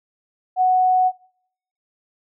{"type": "tone", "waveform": "sine", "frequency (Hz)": 740, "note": "F#5", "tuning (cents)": 0, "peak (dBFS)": -13, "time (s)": [0.56, 1.12], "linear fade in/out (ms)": 50, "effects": ["noise-tail reverb RT60 0.7 s tail -23 dB re dry"]}